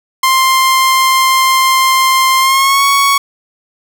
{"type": "tone with pitch glide", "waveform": "sawtooth", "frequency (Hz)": [1051, 1113.5], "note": ["C6", "C#6"], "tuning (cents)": [7, 7], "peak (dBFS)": -4, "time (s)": [0.23, 3.18], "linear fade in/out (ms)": 5, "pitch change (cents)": 100, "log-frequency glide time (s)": [2.39, 2.84], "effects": []}